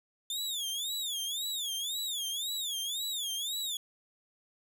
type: tone with vibrato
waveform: sawtooth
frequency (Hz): 3520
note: A7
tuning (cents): 0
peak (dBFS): -30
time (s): 0.3-3.77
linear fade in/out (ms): 2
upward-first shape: sine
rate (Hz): 1.9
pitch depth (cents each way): 190
effects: none